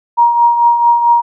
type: tone with tremolo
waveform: sine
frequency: 945 Hz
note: A#5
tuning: 23 cents sharp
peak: -4 dBFS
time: 0.17-1.22 s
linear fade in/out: 20 ms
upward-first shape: triangle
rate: 4.5 Hz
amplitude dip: 60%
effects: none